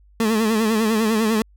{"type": "tone with vibrato", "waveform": "30% pulse", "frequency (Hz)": 220, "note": "A3", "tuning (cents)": 0, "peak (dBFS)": -14, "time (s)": [0.2, 1.42], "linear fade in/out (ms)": 2, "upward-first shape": "sine", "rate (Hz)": 10, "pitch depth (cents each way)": 71, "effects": ["added 50 Hz sine -49 dBFS peak until 1.56 s"]}